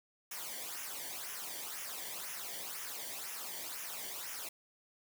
white noise with flanger, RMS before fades -43 dBFS, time 0.31-4.49 s, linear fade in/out 5 ms, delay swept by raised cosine 0.23 to 0.78 ms, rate 2 Hz, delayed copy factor -0.7, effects none

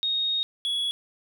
sine / triangle tone pair in turn, 3729 / 3367 Hz, A#7 / G#7, 0 / +23 cents, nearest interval major second, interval 177 cents, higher first, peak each -23 dBFS, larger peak neither, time 0.03-0.43 / 0.65-0.91 s, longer first, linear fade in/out 0 ms, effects none

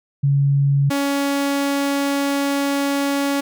sine / sawtooth tone pair in turn, 140.2 / 280.4 Hz, C#3 / C#4, +20 / +20 cents, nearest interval octave, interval 1200 cents, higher second, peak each -13 / -14 dBFS, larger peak first, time 0.23-0.9 / 0.9-3.41 s, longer second, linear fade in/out 10 ms, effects none

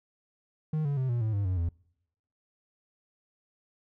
triangle tone with pitch steps, 155.2 / 142.32 / 130.51 / 119.68 / 109.74 / 100.63 / 92.28 / 84.62 Hz, D#3 / C#3 / C3 / A#2 / A2 / G2 / F#2 / E2, -4 / +46 / -4 / +46 / -4 / +46 / -4 / +46 cents, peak -24 dBFS, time 0.73-1.69 s, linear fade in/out 5 ms, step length 120 ms, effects noise-tail reverb RT60 0.8 s tail -26 dB re dry

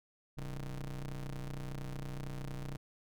40% pulse ring-modulated tone, 61.74 Hz, B1, in tune, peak -35 dBFS, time 0.37-2.77 s, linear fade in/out 10 ms, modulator 76.1 Hz, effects none

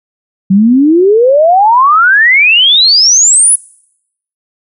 sine exponential sweep, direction up, 185 to 10548 Hz, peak -3 dBFS, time 0.5-3.56 s, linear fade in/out 10 ms, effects noise-tail reverb RT60 0.8 s tail -24 dB re dry

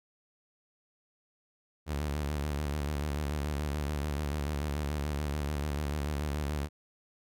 sawtooth tone with vibrato, 73.4 Hz, D2, in tune, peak -27 dBFS, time 1.86-6.69 s, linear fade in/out 50 ms, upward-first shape square, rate 6.9 Hz, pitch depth 66 cents each way, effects none

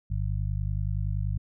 harmonic tone, 50.5 Hz, G#1, 48 cents flat, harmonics 1 / 2 / 3, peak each -29 / -29 / -35 dBFS, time 0.1-1.38 s, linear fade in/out 10 ms, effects none

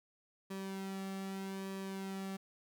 sawtooth tone with flanger, 193.1 Hz, G3, 26 cents flat, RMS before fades -42 dBFS, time 0.5-2.37 s, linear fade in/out 10 ms, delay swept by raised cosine 1.4 to 2.01 ms, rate 0.81 Hz, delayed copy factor -0.6, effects none

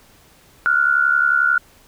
sine tone pair together, 1396.9 / 1468.1 Hz, F6 / F#6, 0 / -14 cents, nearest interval minor second, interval 86 cents, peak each -16 / -16 dBFS, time 0.66-1.58 s, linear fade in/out 0 ms, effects pink hiss -51 dBFS RMS until 1.87 s

